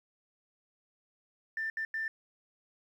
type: tone bursts at uneven times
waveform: sine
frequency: 1783 Hz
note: A6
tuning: 22 cents sharp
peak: -31 dBFS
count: 3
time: 1.57-1.7 / 1.77-1.85 / 1.94-2.08 s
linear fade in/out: 2 ms
effects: tanh soft clip ceiling -27 dBFS + 11-bit